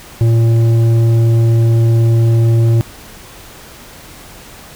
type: tone with tanh clipping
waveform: triangle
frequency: 114.9 Hz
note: A#2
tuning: 25 cents flat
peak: -9 dBFS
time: 0.21-2.81 s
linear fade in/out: 0 ms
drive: 13 dB
effects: pink hiss -36 dBFS RMS until 4.75 s